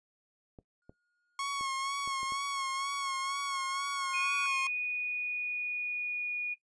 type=clicks; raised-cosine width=2 ms; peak=-36 dBFS; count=6; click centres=0.588 / 0.895 / 1.61 / 2.076 / 2.231 / 2.322 s
type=tone with exponential growth; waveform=triangle; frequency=1433 Hz; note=F6; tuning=44 cents sharp; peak=-36 dBFS; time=0.82-4.46 s; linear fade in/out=1 ms; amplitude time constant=790 ms
type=tone with vibrato; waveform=sawtooth; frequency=1097 Hz; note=C#6; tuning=18 cents flat; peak=-29 dBFS; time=1.39-4.67 s; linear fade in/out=2 ms; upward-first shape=sine; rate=2.1 Hz; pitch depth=39 cents each way
type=tone with pitch glide; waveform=sine; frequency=2478 to 2451 Hz; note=D#7 to D#7; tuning=-8 to -27 cents; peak=-30 dBFS; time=4.13-6.55 s; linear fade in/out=20 ms; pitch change=-19 cents; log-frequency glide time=4.32-6.39 s
effects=noise-tail reverb RT60 0.1 s tail -17 dB re dry + resampled to 22050 Hz